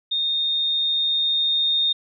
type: tone with level ramp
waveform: sine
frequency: 3673 Hz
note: A#7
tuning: 26 cents flat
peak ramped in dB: -20 to -17 dBFS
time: 0.11-1.93 s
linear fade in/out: 10 ms
effects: none